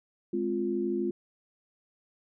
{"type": "chord", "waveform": "sine", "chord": "F minor", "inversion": "first", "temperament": "just", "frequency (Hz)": [209.5, 261.9, 349.2], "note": ["Ab3", "C4", "F4"], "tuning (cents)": [15, 2, 0], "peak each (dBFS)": [-33, -34, -29], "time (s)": [0.33, 1.11], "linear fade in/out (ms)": 5, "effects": []}